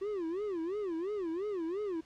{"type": "tone with vibrato", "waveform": "triangle", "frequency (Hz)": 370, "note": "F#4", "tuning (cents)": 0, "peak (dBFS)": -31, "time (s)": [0.01, 2.01], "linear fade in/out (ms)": 10, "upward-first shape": "sine", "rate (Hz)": 2.9, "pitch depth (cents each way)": 240, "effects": ["pink hiss -63 dBFS RMS until 2.05 s", "low-pass 6000 Hz 12 dB/octave"]}